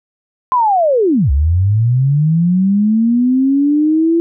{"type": "linear two-way sweep", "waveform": "sine", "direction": "down then up", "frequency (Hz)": [1040, 65.2, 338.6], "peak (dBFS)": -9, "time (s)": [0.52, 4.2], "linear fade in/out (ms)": 0, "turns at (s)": 1.31, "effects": []}